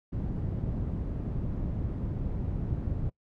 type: low-pass noise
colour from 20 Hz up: white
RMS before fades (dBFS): -32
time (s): 0.12-3.1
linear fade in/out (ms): 10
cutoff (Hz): 140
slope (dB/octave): 12
effects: noise-tail reverb RT60 0.1 s tail -22 dB re dry